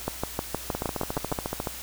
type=two click trains; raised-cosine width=1 ms; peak=-14 / -12 dBFS; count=14 / 9; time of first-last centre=0.75-1.672 / 0.08-1.324 s; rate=14.1 / 6.43 Hz; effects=added 60 Hz sine -46 dBFS peak until 1.82 s + white hiss -39 dBFS RMS until 1.82 s